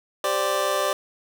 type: chord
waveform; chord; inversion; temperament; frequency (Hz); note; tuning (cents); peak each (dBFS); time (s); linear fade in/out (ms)
25% pulse; G suspended fourth; none; just; 392 / 522.7 / 588; G4 / C5 / D5; 0 / -2 / +2; -26 / -24 / -20; 0.24-0.93; 2
effects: none